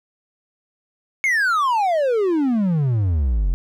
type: exponential sweep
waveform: triangle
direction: down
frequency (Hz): 2217 to 41.35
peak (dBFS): -14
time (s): 1.24-3.54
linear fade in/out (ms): 0
effects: none